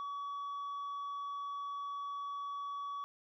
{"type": "tone with tanh clipping", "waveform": "sine", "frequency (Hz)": 1134, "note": "C#6", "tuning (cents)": 39, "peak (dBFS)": -39, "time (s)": [0, 3.04], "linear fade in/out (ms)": 0, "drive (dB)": 3, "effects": []}